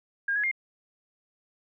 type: tone with pitch steps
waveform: sine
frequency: 1617 / 1678 / 2120 Hz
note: G#6 / G#6 / C7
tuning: -47 / +17 / +22 cents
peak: -24 dBFS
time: 0.28-0.514 s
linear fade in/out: 5 ms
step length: 78 ms
effects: none